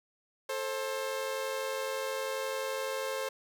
sawtooth tone pair together, 439.5 / 531.6 Hz, A4 / C5, -2 / +27 cents, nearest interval minor third, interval 329 cents, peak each -34 / -30 dBFS, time 0.49-3.29 s, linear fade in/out 5 ms, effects none

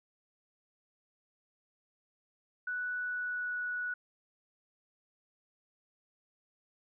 sine tone with pitch glide, 1480 to 1470.6 Hz, F#6 to F#6, 0 to -11 cents, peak -33 dBFS, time 2.67-3.94 s, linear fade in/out 5 ms, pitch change -11 cents, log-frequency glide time 2.97-3.56 s, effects none

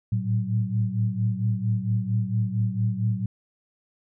sine tone cluster, 109.6 / 114 / 188 Hz, A2 / A#2 / F#3, -6 / -38 / +28 cents, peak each -26 / -25 / -29 dBFS, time 0.12-3.26 s, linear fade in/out 5 ms, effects none

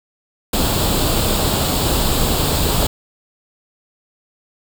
pink noise with comb filter, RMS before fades -17 dBFS, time 0.53-2.87 s, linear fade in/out 5 ms, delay 0.25 ms, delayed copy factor +0.6, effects none

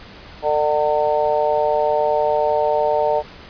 harmonic tone, 150 Hz, D3, 37 cents sharp, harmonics 3 / 4 / 5 / 6, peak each -22 / -18 / -23 / -22 dBFS, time 0.42-3.23 s, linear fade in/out 50 ms, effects pink hiss -40 dBFS RMS until 3.49 s + resampled to 11025 Hz

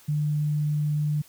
sine tone, 149.4 Hz, D3, 30 cents sharp, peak -22 dBFS, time 0.08-1.22 s, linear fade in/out 10 ms, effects white hiss -54 dBFS RMS until 1.28 s

